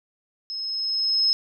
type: tone with level ramp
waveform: sine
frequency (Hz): 5170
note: E8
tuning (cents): -34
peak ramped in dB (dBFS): -29 to -16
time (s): 0.5-1.33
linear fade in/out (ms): 0
effects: none